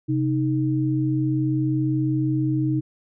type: tone pair together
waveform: sine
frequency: 131.6 / 311.1 Hz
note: C3 / D#4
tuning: +10 / 0 cents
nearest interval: octave + minor third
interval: 1490 cents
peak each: -22 dBFS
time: 0.08-2.81 s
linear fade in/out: 20 ms
effects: none